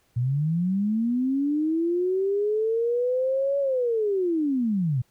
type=linear two-way sweep; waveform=sine; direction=up then down; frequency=116.1 to 565 to 116.1 Hz; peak=-21 dBFS; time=0.16-5.02 s; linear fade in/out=10 ms; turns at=3.59 s; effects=pink hiss -66 dBFS RMS until 5.1 s